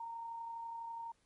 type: tone with amplitude modulation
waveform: sine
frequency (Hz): 923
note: A#5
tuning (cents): -17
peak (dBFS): -40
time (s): 0-1.12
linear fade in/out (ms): 5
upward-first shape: sine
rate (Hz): 32.1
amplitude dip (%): 30
effects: pink hiss -75 dBFS RMS until 1.25 s + MP3 48 kbps